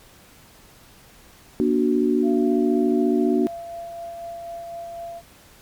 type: chord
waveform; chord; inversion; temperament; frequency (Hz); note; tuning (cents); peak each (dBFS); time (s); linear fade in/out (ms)
sine; Bb augmented; none; equal with one note detuned; 239.2 / 293.7 / 370; Bb3 / D4 / F#4; +45 / 0 / 0; -21; 1.6-3.47; 0
type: tone with tremolo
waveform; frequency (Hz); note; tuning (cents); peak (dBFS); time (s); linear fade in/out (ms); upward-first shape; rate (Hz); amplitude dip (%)
sine; 681; F5; -44; -30; 2.22-5.22; 50; sine; 4; 25
effects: pink hiss -50 dBFS RMS until 5.61 s + MP3 96 kbps